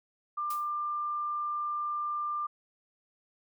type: tone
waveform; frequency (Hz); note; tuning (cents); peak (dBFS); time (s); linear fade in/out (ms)
sine; 1192; D6; +25; -30; 0.37-2.47; 10
type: noise with exponential decay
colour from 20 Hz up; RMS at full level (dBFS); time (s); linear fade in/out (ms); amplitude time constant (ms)
blue; -39; 0.5-0.72; 5; 47
effects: none